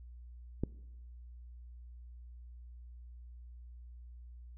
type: click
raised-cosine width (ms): 3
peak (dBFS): -19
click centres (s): 0.636
effects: noise-tail reverb RT60 1.0 s tail -22 dB re dry + added 60 Hz sine -48 dBFS peak until 4.57 s